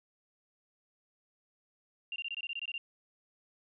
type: tone bursts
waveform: sine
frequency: 2781 Hz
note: F7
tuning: 8 cents flat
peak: -35 dBFS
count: 11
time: 2.12-2.78 s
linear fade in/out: 2 ms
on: 40 ms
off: 22 ms
effects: none